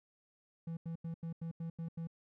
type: tone bursts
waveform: triangle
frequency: 165.4 Hz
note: E3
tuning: 6 cents sharp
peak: -36 dBFS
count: 8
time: 0.67-2.072 s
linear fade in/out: 5 ms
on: 100 ms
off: 86 ms
effects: none